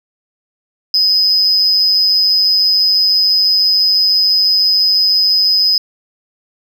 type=tone with amplitude modulation; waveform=sine; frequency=5040 Hz; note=D#8; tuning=21 cents sharp; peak=-4 dBFS; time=0.94-5.78 s; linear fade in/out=2 ms; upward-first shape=sine; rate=194 Hz; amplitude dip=70%; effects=tanh soft clip ceiling -5 dBFS